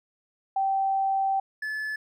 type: tone pair in turn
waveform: sine / triangle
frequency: 777 / 1727.8 Hz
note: G5 / A6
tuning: -16 / -32 cents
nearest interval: octave + major second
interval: 1384 cents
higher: second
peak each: -22 / -27 dBFS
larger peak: first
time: 0.56-1.4 / 1.62-1.96 s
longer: first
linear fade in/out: 5 ms
effects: none